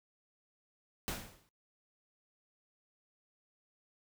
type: noise with exponential decay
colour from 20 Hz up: pink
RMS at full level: -35 dBFS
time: 1.08-1.49 s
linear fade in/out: 0 ms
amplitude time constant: 88 ms
effects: noise-tail reverb RT60 0.2 s tail -25 dB re dry